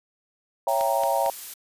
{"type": "chord", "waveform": "sine", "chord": "C# diminished seventh", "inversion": "none", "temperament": "equal with one note detuned", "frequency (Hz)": [554.4, 667.3, 784, 932.3], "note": ["C#5", "E5", "G5", "Bb5"], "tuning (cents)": [0, 21, 0, 0], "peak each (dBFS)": -26, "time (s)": [0.67, 1.3], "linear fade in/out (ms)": 2}
{"type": "noise", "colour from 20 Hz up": "blue", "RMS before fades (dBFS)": -36, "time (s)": [0.68, 1.54], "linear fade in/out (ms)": 5}
{"type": "click train", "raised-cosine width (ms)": 0.2, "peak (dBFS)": -17, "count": 3, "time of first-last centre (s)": [0.81, 1.261], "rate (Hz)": 4.43}
{"effects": ["resampled to 32000 Hz"]}